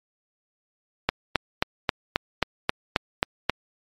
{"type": "click train", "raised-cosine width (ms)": 0.3, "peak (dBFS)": -3, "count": 10, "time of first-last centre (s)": [1.09, 3.496], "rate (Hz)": 3.74, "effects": ["MP3 64 kbps"]}